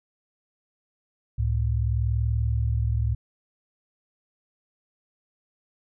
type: tone pair together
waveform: sine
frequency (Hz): 69.3 / 110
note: C#2 / A2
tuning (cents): 0 / 0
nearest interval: minor sixth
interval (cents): 800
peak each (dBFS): -24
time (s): 1.38-3.15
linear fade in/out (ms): 10
effects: none